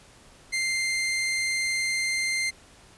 sawtooth tone, 2093 Hz, C7, in tune, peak -21 dBFS, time 0.52-2.51 s, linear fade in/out 20 ms, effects pink hiss -53 dBFS RMS until 2.97 s + resampled to 24000 Hz

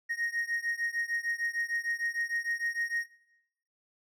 triangle beating tone pair, 1864.7 / 1871.3 Hz, A#6 / A#6, 0 / +6 cents, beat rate 6.6 Hz, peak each -31 / -32 dBFS, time 0.09-3.06 s, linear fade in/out 20 ms, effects noise-tail reverb RT60 0.9 s tail -18 dB re dry

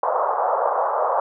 pink band-pass noise, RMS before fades -21 dBFS, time 0.03-1.2 s, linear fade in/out 2 ms, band 520 to 1200 Hz, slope 48 dB/octave, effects none

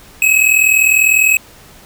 square tone pair together, 2543 / 2583 Hz, D#7 / E7, +37 / -36 cents, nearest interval unison, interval 27 cents, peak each -12 dBFS, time 0.22-1.37 s, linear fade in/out 2 ms, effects pink hiss -41 dBFS RMS until 1.85 s

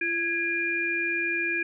sine tone cluster, 340.7 / 1653 / 2404 Hz, F4 / G#6 / D7, -43 / -9 / +40 cents, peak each -33 / -29 / -27 dBFS, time 0.01-1.63 s, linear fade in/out 5 ms, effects none

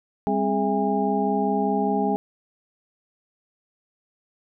sine tone cluster, 199.1 / 264.1 / 417.1 / 659 / 812 Hz, G3 / C4 / G#4 / E5 / G#5, +27 / +16 / +7 / -1 / -39 cents, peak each -25 / -27 / -26 / -31 / -25 dBFS, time 0.27-2.16 s, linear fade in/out 0 ms, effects none

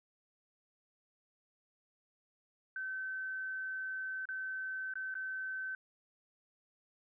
sine tone with dropouts, 1534 Hz, G6, 38 cents flat, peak -37 dBFS, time 2.76-5.75 s, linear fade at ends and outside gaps 2 ms, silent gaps 4.255-4.288 / 4.938-4.955 / 5.142-5.152 s, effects none

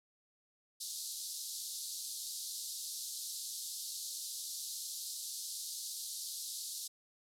pink band-pass noise, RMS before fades -43 dBFS, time 0.8-6.88 s, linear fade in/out 10 ms, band 3900 to 13000 Hz, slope 48 dB/octave, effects none

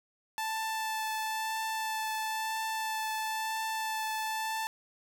sawtooth tone with vibrato, 879 Hz, A5, 2 cents flat, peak -28 dBFS, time 0.38-4.67 s, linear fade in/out 0 ms, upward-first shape triangle, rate 1 Hz, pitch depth 12 cents each way, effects none

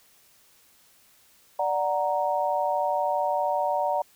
sine chord, D augmented, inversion none, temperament equal, 587.3 / 740 / 932.3 Hz, D5 / F#5 / A#5, 0 / 0 / 0 cents, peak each -27 dBFS, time 1.59-4.02 s, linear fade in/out 5 ms, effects white hiss -59 dBFS RMS until 4.15 s

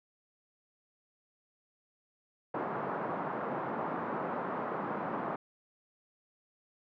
white band-pass noise, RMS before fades -36 dBFS, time 2.54-5.36 s, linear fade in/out 5 ms, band 150 to 1200 Hz, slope 24 dB/octave, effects none

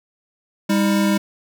square tone pair together, 200.4 / 318.5 Hz, G3 / D#4, +38 / +41 cents, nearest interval minor sixth, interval 803 cents, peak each -17 / -22 dBFS, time 0.69-1.18 s, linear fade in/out 10 ms, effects none

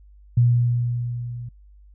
sine tone with level ramp, 120.5 Hz, B2, 42 cents flat, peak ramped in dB -12 to -31 dBFS, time 0.37-1.49 s, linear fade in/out 5 ms, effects noise-tail reverb RT60 0.1 s tail -26 dB re dry + added 50 Hz sine -46 dBFS peak until 1.94 s

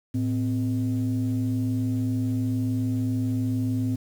sine tone pair together, 110 / 257 Hz, A2 / C4, 0 / -31 cents, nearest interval octave + minor third, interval 1469 cents, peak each -24 dBFS, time 0.14-3.96 s, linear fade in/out 10 ms, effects tanh soft clip ceiling -18 dBFS + 8-bit

